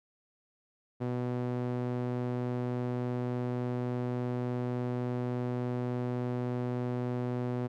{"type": "tone with band-pass filter", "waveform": "sawtooth", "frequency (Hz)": 123.47, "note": "B2", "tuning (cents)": 0, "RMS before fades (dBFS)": -33, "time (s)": [1, 7.68], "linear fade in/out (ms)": 20, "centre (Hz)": 320, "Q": 0.69, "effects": []}